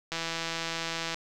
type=click train; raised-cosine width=0.2 ms; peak=-15 dBFS; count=170; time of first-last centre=0.12-1.144 s; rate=165 Hz; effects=none